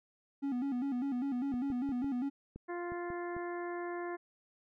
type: tone with vibrato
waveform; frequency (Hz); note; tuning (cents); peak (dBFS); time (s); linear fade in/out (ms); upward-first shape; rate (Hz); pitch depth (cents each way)
triangle; 261.6; C4; 0; -30; 0.42-2.3; 20; square; 5; 110
type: clicks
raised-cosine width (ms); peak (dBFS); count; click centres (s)
3; -33; 8; 1.54 / 1.702 / 1.891 / 2.044 / 2.56 / 2.92 / 3.103 / 3.366
type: harmonic tone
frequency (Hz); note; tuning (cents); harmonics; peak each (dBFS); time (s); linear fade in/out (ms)
349.2; F4; 0; 1 / 2 / 3 / 4 / 5 / 6; -38 / -44 / -46 / -52 / -48 / -55; 2.68-4.17; 20
effects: none